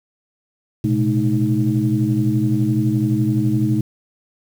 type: tone cluster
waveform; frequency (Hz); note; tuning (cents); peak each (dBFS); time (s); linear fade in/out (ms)
sine; 117.1 / 128.9 / 213.9 / 313; A#2 / C3 / A3 / D#4; +8 / -26 / -49 / +10; -20; 0.84-3.81; 5
effects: tanh soft clip ceiling -5 dBFS + 7-bit